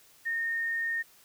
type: tone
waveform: sine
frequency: 1837 Hz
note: A#6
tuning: 26 cents flat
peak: -28 dBFS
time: 0.25-1.03 s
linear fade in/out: 20 ms
effects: white hiss -59 dBFS RMS until 1.24 s